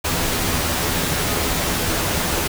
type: noise with comb filter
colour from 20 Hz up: pink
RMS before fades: -21 dBFS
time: 0.04-2.48 s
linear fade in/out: 10 ms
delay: 12 ms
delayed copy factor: +0.5
effects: none